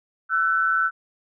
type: tone pair together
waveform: sine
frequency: 1339.7 / 1500 Hz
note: E6 / F#6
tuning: +28 / +23 cents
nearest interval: major second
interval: 195 cents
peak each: -21 dBFS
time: 0.29-0.91 s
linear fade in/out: 50 ms
effects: none